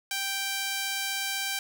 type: tone with high-pass filter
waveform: sawtooth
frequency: 784 Hz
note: G5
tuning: in tune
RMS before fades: -31 dBFS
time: 0.11-1.59 s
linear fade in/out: 2 ms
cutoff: 2000 Hz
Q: 0.7
effects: 8-bit